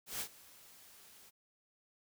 white noise with ADSR envelope, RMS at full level -38 dBFS, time 0.06-1.31 s, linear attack 140 ms, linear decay 79 ms, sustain -21 dB, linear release 26 ms, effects none

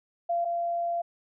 sine tone pair in turn, 687 / 687 Hz, F5 / F5, -29 / -29 cents, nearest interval unison, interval 0 cents, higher neither, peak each -24 / -26 dBFS, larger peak first, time 0.29-0.45 / 0.45-1.02 s, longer second, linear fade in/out 10 ms, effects none

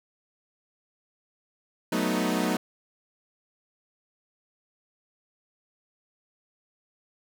sawtooth chord, B dominant seventh, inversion second, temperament equal, 185 / 220 / 246.9 / 311.1 Hz, F#3 / A3 / B3 / D#4, 0 / 0 / 0 / 0 cents, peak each -26 dBFS, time 1.92-2.57 s, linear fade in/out 5 ms, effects none

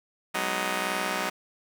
5% pulse chord, G# minor seventh, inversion third, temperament just, 186.89 / 207.7 / 249.2 / 311.5 Hz, F#3 / G#3 / B3 / D#4, +18 / 0 / +16 / +2 cents, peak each -21 / -23 / -24 / -23 dBFS, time 0.34-1.3 s, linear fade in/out 10 ms, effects none

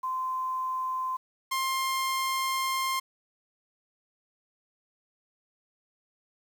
sine / sawtooth tone pair in turn, 1034 / 1058.2 Hz, C6 / C6, -21 / +19 cents, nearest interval unison, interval 40 cents, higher second, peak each -28 / -23 dBFS, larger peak second, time 0.03-1.17 / 1.51-3 s, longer second, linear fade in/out 10 ms, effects 9-bit

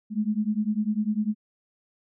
sine beating tone pair, 207.7 / 217.7 Hz, G#3 / A3, 0 / -18 cents, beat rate 10 Hz, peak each -26 dBFS, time 0.1-1.35 s, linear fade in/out 50 ms, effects none

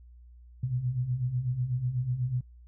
sine beating tone pair, 119.6 / 127.7 Hz, A#2 / C3, +45 / -42 cents, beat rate 8.1 Hz, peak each -34 / -28 dBFS, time 0.63-2.41 s, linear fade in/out 5 ms, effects noise-tail reverb RT60 0.1 s tail -26 dB re dry + added 60 Hz sine -49 dBFS peak until 2.67 s

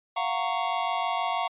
square chord, Gb major seventh, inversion third, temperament just, 693.7 / 740 / 925 / 1110 Hz, F5 / Gb5 / Bb5 / Db6, -12 / 0 / -14 / +2 cents, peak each -32 dBFS, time 0.16-1.48 s, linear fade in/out 10 ms, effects resampled to 8000 Hz

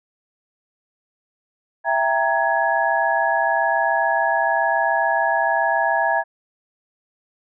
sine tone cluster, 663 / 790 / 931 / 1675 Hz, E5 / G5 / A#5 / G#6, +10 / +13 / -2 / +14 cents, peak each -22 dBFS, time 1.84-6.24 s, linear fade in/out 50 ms, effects none

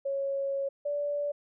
sine tone pair in turn, 551 / 579.9 Hz, C#5 / D5, -11 / -22 cents, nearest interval minor second, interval 89 cents, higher second, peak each -28 / -28 dBFS, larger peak neither, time 0.05-0.69 / 0.85-1.32 s, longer first, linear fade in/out 10 ms, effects none

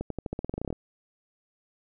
accelerating click train, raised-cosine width 2 ms, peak -18 dBFS, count 15, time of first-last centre 0.01-0.727 s, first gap 93 ms, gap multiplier 0.9, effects none

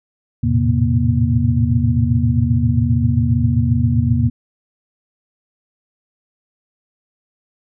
sine tone cluster, 83.8 / 109.3 / 116.9 / 131.8 / 237.6 Hz, E2 / A2 / A#2 / C3 / A#3, +29 / -11 / +5 / +13 / +33 cents, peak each -19 dBFS, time 0.43-4.3 s, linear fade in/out 10 ms, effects none

